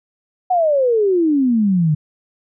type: exponential sweep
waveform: sine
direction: down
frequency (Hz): 752 to 146.83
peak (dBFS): -12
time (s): 0.5-1.95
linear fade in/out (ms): 10
effects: none